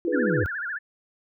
sine linear sweep, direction down, 353 to 77.78 Hz, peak -24 dBFS, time 0.05-0.46 s, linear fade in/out 0 ms
sine chord, F half-diminished seventh, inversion third, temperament equal, 311.1 / 349.2 / 415.3 / 493.9 Hz, Eb4 / F4 / Ab4 / Cb5, 0 / 0 / 0 / 0 cents, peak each -28 / -30 / -29 / -26 dBFS, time 0.07-0.44 s, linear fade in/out 10 ms
sine tone with vibrato, 1568 Hz, G6, in tune, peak -28 dBFS, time 0.12-0.79 s, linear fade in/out 20 ms, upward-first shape sine, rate 14 Hz, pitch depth 210 cents each way
effects none

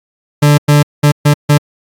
40% pulse tone bursts at uneven times, 146.83 Hz, D3, in tune, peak -4 dBFS, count 5, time 0.42-0.58 / 0.68-0.83 / 1.03-1.12 / 1.25-1.34 / 1.49-1.58 s, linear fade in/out 10 ms, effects AAC 48 kbps

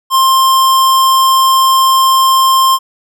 square tone, 1056 Hz, C6, 16 cents sharp, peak -7 dBFS, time 0.1-2.79 s, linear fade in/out 50 ms, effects none

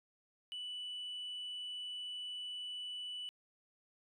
sine tone, 2969 Hz, F#7, 5 cents sharp, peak -39 dBFS, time 0.52-3.29 s, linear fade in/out 0 ms, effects tanh soft clip ceiling -39 dBFS

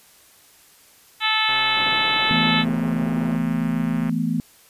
harmonic tone, 436.2 Hz, A4, 15 cents flat, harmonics 2 / 3 / 4 / 5 / 6 / 7 / 8 / 9, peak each -26 / -26 / -26 / -26 / -26 / -26 / -26 / -26 dBFS, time 1.2-2.65 s, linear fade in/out 50 ms
click train, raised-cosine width 0.5 ms, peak -20 dBFS, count 350, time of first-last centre 1.49-4.094 s, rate 134 Hz
pink band-pass noise, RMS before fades -35 dBFS, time 1.76-3.37 s, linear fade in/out 10 ms, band 200 to 700 Hz, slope 12 dB/octave
sine chord, E suspended fourth, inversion none, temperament just, 164.81 / 219.8 / 247.2 Hz, E3 / A3 / B3, 0 / -2 / +2 cents, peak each -24 dBFS, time 2.31-4.4 s, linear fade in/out 0 ms
effects white hiss -52 dBFS RMS until 4.69 s + resampled to 32000 Hz

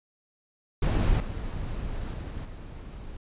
brown noise with level steps, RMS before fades -23 / -33 / -35 / -40 dBFS, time 0.82-3.17 s, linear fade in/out 5 ms, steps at 1.2 / 2.14 / 2.45 s, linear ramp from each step 2 ms, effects resampled to 8000 Hz

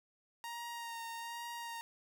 sawtooth tone with vibrato, 932.3 Hz, A#5, in tune, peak -38 dBFS, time 0.44-1.81 s, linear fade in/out 0 ms, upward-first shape sine, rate 1.2 Hz, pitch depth 21 cents each way, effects none

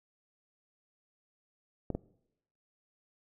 clicks, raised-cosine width 2 ms, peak -20 dBFS, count 2, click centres 1.903 / 1.95 s, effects noise-tail reverb RT60 0.8 s tail -21 dB re dry

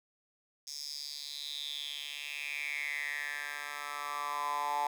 10% pulse tone with high-pass filter sweep, 145.4 Hz, D3, 17 cents flat, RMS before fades -38 dBFS, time 0.67-4.87 s, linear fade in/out 2 ms, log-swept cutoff 5600 to 860 Hz, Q 7, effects none

